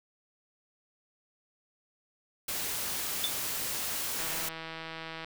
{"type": "noise", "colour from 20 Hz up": "white", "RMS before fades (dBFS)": -34, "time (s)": [2.48, 4.49], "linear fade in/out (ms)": 5}
{"type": "tone with exponential decay", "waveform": "triangle", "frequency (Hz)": 3520, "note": "A7", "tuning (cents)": 0, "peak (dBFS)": -22, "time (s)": [3.24, 3.34], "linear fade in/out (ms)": 0, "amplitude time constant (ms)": 21}
{"type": "click train", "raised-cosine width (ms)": 0.3, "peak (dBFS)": -24, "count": 172, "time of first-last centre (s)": [4.19, 5.246], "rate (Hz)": 162}
{"effects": []}